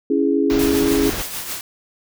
sine chord, C# minor, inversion none, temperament equal, 277.2 / 329.6 / 415.3 Hz, C#4 / E4 / G#4, 0 / 0 / 0 cents, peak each -18 / -20 / -19 dBFS, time 0.1-1.1 s, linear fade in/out 5 ms
pink band-stop noise, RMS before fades -26 dBFS, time 0.5-1.22 s, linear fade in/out 0 ms, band 6500 to 15000 Hz, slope 48 dB/octave
white noise with tremolo, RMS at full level -26 dBFS, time 0.59-1.61 s, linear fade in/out 2 ms, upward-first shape triangle, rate 6.7 Hz, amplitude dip 55%
effects none

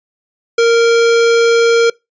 square tone, 464.1 Hz, A#4, 8 cents flat, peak -8 dBFS, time 0.58-1.9 s, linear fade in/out 5 ms, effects noise-tail reverb RT60 0.2 s tail -24 dB re dry + resampled to 16000 Hz

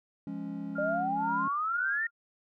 triangle chord, Db major, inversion first, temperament just, 173.24 / 207.9 / 277.2 Hz, F3 / Ab3 / Db4, -14 / +2 / 0 cents, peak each -39 / -37 / -36 dBFS, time 0.27-1.48 s, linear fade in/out 2 ms
sine tone with tremolo, 1403 Hz, F6, 8 cents sharp, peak -32 dBFS, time 0.75-2.11 s, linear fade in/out 10 ms, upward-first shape sine, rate 2 Hz, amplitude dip 100%
sine exponential sweep, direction up, 588 to 1864.7 Hz, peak -28 dBFS, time 0.78-2.07 s, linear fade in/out 5 ms
effects none

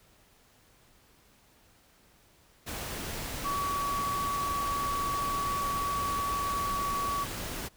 sine tone in noise, 1133 Hz, C#6, 37 cents sharp, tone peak -29 dBFS, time 3.44-7.25 s, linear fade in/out 20 ms, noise pink, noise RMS -37 dBFS, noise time 2.66-7.69 s, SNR +5 dB, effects pink hiss -62 dBFS RMS until 7.76 s

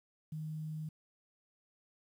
sine tone with quantisation, 155.56 Hz, D#3, in tune, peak -38 dBFS, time 0.32-0.89 s, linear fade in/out 5 ms, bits 11, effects none

